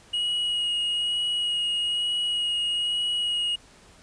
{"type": "tone with vibrato", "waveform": "triangle", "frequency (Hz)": 2893, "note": "F#7", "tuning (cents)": -40, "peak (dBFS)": -22, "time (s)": [0.13, 3.56], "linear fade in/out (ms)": 10, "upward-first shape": "sine", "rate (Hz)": 1.1, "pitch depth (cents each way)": 11, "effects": ["pink hiss -53 dBFS RMS until 4.02 s", "resampled to 22050 Hz"]}